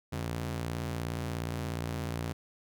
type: ring-modulated tone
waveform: sawtooth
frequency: 116.54 Hz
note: A#2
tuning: in tune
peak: -26 dBFS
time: 0.12-2.33 s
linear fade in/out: 10 ms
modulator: 29.8 Hz
effects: none